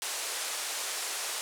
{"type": "band-pass noise", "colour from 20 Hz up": "white", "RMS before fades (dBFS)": -35, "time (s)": [0.02, 1.41], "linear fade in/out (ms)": 0, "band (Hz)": [420, 10000], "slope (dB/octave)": 24, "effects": []}